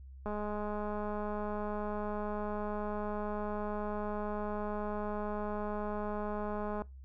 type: click train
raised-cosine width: 1 ms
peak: -25 dBFS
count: 1372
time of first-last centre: 0.26-6.82 s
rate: 209 Hz
effects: noise-tail reverb RT60 0.2 s tail -21 dB re dry + added 66 Hz sine -47 dBFS peak until 7.04 s